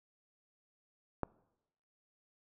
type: click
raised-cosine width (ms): 1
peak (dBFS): -19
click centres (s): 1.233
effects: noise-tail reverb RT60 0.9 s tail -23 dB re dry